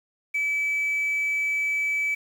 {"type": "tone", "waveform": "sine", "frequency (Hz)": 2300, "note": "D7", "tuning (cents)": -37, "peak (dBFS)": -21, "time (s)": [0.34, 2.15], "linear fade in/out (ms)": 10, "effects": ["tanh soft clip ceiling -19 dBFS", "8-bit"]}